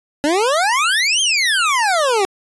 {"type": "exponential two-way sweep", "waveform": "25% pulse", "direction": "up then down", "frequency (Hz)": [280.8, 3258, 371.9], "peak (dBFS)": -10, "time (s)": [0.24, 2.25], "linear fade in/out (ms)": 0, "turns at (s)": 1.21, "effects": ["resampled to 24000 Hz"]}